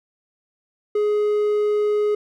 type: tone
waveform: triangle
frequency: 418.6 Hz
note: G#4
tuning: 14 cents sharp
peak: -15 dBFS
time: 0.95-2.15 s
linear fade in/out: 5 ms
effects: none